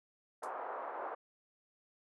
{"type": "band-pass noise", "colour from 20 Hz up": "pink", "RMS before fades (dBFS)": -42, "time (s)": [0.42, 1.15], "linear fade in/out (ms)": 10, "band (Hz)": [540, 1200], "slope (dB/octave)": 24}
{"type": "noise with exponential decay", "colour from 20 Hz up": "violet", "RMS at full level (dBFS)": -42, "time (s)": [0.43, 0.52], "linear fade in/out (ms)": 5, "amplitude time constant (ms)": 18}
{"effects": ["resampled to 24000 Hz"]}